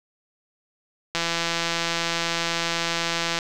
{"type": "click train", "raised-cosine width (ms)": 0.2, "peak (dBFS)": -7, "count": 377, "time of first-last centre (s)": [1.15, 3.388], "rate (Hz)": 168, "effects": []}